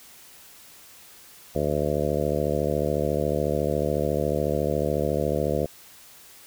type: harmonic tone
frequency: 74 Hz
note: D2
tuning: 14 cents sharp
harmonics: 1 / 2 / 3 / 4 / 5 / 6 / 7 / 8 / 9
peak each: -32 / -30 / -32 / -34 / -31 / -30 / -28 / -31 / -33 dBFS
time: 1.55-5.66 s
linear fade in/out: 5 ms
effects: white hiss -49 dBFS RMS until 6.46 s